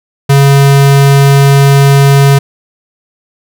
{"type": "tone", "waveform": "square", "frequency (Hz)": 139.2, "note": "C#3", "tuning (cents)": 8, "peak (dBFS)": -3, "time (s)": [0.29, 2.39], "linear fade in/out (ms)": 10, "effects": []}